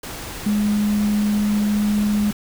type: tone in noise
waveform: sine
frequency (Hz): 208.3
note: G#3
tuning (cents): +5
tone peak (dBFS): -16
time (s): 0.46-2.31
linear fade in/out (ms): 5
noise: pink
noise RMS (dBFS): -32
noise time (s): 0.03-2.33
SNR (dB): +13
effects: none